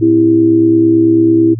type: tone with amplitude modulation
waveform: sine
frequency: 330.2 Hz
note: E4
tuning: 3 cents sharp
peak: -3 dBFS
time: 0.01-1.55 s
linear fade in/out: 20 ms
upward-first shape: sine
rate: 69.1 Hz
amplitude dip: 60%
effects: added 114 Hz sine -19 dBFS peak until 1.59 s